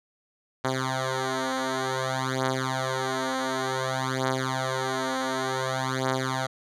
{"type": "beating tone pair", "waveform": "5% pulse", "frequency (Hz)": [130.81, 131.36], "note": ["C3", "C3"], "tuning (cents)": [0, 7], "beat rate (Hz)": 0.55, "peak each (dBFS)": [-17, -18], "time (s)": [0.64, 6.47], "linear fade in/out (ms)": 10, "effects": ["low-pass 8000 Hz 12 dB/octave"]}